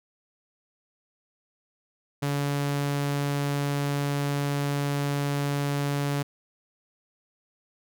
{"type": "tone", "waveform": "sawtooth", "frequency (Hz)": 142.6, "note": "C#3", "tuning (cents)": 49, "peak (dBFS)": -21, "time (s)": [2.22, 6.23], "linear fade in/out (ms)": 10, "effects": []}